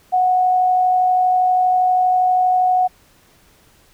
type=tone with amplitude modulation; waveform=sine; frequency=735 Hz; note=F#5; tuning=12 cents flat; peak=-11 dBFS; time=0.12-2.88 s; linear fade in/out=20 ms; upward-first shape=sine; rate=52.5 Hz; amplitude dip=25%; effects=pink hiss -53 dBFS RMS until 3.93 s